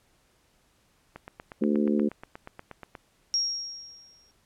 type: click train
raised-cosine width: 0.5 ms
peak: -25 dBFS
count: 16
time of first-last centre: 1.16-2.952 s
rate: 8.37 Hz
type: harmonic tone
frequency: 73.42 Hz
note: D2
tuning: in tune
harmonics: 3 / 4 / 5 / 6 / 7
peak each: -24 / -28 / -29 / -35 / -35 dBFS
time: 1.61-2.09 s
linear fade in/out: 10 ms
type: tone with exponential decay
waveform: sine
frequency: 5588 Hz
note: F8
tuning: in tune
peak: -21 dBFS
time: 3.34-4.31 s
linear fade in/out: 0 ms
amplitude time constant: 210 ms
effects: pink hiss -66 dBFS RMS until 4.45 s + low-pass 12000 Hz 12 dB/octave